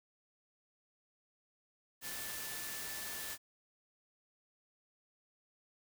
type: tone in noise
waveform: sine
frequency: 1754 Hz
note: A6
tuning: 6 cents flat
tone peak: -50 dBFS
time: 2.01-3.38 s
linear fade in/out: 50 ms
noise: white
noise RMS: -43 dBFS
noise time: 2.01-3.38 s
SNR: -10 dB
effects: none